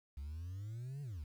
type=exponential two-way sweep; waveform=sine; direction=up then down; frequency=67.2 to 146.83 to 67.2 Hz; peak=-39 dBFS; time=0.17-1.24 s; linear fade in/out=5 ms; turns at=1.02 s; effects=tanh soft clip ceiling -41 dBFS + 11-bit